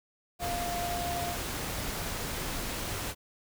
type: tone in noise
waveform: sine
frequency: 698.5 Hz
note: F5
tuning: in tune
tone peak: -33 dBFS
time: 0.39-1.37 s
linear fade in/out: 50 ms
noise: pink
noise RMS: -35 dBFS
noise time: 0.39-3.15 s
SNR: -1 dB
effects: none